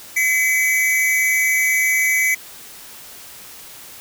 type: tone pair together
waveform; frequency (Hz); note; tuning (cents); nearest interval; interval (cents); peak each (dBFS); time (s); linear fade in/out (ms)
square; 2027 / 2275; B6 / C#7; +45 / +44; major second; 199; -18 / -19; 0.16-2.35; 10
effects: white hiss -39 dBFS RMS until 4 s